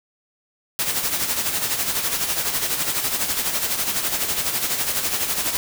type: noise with tremolo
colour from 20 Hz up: white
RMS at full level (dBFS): -21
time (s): 0.79-5.57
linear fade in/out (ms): 0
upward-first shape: sine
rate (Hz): 12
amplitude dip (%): 55
effects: none